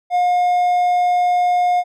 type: tone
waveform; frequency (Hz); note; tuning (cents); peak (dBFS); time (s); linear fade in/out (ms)
triangle; 715; F5; +41; -11; 0.1-1.84; 50
effects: none